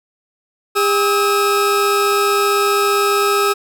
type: tone pair together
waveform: 40% pulse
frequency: 403.3 / 1285.2 Hz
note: G4 / E6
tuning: +49 / -44 cents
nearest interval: octave + minor sixth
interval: 2007 cents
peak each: -15 dBFS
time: 0.75-3.54 s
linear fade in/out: 20 ms
effects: none